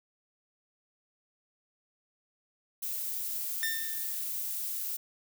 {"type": "noise", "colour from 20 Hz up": "violet", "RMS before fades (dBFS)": -35, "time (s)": [2.82, 4.97], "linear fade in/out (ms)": 10}
{"type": "tone with exponential decay", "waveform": "sawtooth", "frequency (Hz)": 1801, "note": "A6", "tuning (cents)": 40, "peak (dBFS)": -25, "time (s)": [3.63, 4.28], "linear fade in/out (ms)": 0, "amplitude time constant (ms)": 140}
{"effects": []}